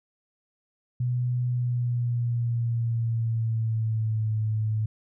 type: tone with pitch glide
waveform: sine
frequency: 123.47 to 108.74 Hz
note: B2 to A2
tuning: 0 to -20 cents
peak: -23 dBFS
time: 1-4.86 s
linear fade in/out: 5 ms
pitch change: -220 cents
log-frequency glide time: 1.48-4.34 s
effects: none